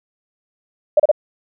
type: tone bursts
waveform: sine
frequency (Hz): 601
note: D5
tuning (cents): +40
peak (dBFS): -7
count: 3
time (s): 0.97-1.115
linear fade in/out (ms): 5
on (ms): 27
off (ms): 32
effects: none